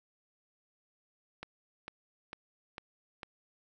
click train, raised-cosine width 0.3 ms, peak -25 dBFS, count 5, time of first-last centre 1.43-3.232 s, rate 2.22 Hz, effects none

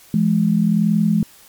sine tone pair together, 169.47 / 210.7 Hz, E3 / G#3, +48 / +25 cents, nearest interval major third, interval 377 cents, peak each -17 / -15 dBFS, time 0.14-1.23 s, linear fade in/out 2 ms, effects white hiss -47 dBFS RMS until 1.48 s + MP3 96 kbps

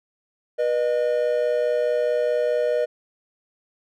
triangle tone pair together, 485.3 / 610 Hz, B4 / D#5, -30 / -34 cents, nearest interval major third, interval 396 cents, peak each -20 dBFS, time 0.58-2.86 s, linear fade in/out 20 ms, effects none

